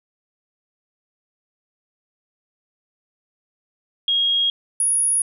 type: tone pair in turn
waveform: sine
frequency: 3272 / 10388 Hz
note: G#7 / E9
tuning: -26 / -26 cents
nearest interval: octave + minor sixth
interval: 2000 cents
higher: second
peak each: -16 / -16 dBFS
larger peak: neither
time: 4.08-4.5 / 4.8-5.22 s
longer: neither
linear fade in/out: 2 ms
effects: none